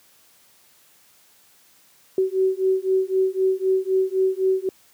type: beating tone pair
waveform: sine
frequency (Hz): 376.8 / 380.7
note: F#4 / F#4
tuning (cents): +32 / +49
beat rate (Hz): 3.9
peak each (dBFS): -21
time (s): 2.18-4.69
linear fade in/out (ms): 2
effects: white hiss -56 dBFS RMS until 4.93 s + high-pass 80 Hz 12 dB/octave